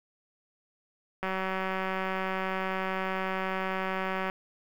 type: click train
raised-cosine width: 0.5 ms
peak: -17 dBFS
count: 581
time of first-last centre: 1.23-4.299 s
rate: 189 Hz
effects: 8-bit